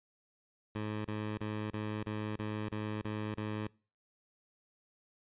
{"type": "tone bursts", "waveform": "15% pulse", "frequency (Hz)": 106.7, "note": "G#2", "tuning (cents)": 47, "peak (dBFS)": -29, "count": 9, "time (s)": [0.75, 3.674], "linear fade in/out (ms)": 5, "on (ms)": 300, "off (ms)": 28, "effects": ["noise-tail reverb RT60 0.4 s tail -25 dB re dry", "resampled to 8000 Hz"]}